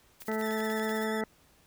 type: noise with tremolo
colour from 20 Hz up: blue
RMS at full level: -45 dBFS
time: 0.2-1.05 s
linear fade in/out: 5 ms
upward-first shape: triangle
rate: 16 Hz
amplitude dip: 95%
type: click train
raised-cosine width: 0.2 ms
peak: -28 dBFS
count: 8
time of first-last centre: 0.22-0.893 s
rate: 10.4 Hz
type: harmonic tone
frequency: 218.6 Hz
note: A3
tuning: 11 cents flat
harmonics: 1 / 2 / 3 / 4 / 6 / 7 / 8 / 9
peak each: -33 / -33 / -39 / -39 / -41 / -48 / -48 / -40 dBFS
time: 0.28-1.24 s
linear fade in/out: 2 ms
type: tone with vibrato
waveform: sawtooth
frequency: 1750 Hz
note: A6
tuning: 10 cents flat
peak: -37 dBFS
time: 0.42-1.21 s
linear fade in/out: 2 ms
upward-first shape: square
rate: 10 Hz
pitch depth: 30 cents each way
effects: pink hiss -63 dBFS RMS until 1.66 s